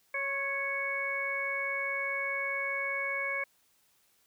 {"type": "harmonic tone with a mistuned harmonic", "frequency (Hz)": 554.4, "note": "C#5", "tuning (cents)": 0, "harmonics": [1, 2, 3, 4], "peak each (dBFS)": [-39, -40, -38, -32], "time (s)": [0.14, 3.44], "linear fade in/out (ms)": 5, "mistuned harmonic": 2, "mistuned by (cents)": -26, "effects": ["white hiss -69 dBFS RMS until 4.26 s"]}